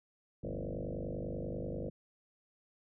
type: tone with frequency modulation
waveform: sine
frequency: 187.6 Hz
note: F#3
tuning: 24 cents sharp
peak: -36 dBFS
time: 0.43-1.9 s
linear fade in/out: 10 ms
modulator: 50.2 Hz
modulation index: 7.8
effects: none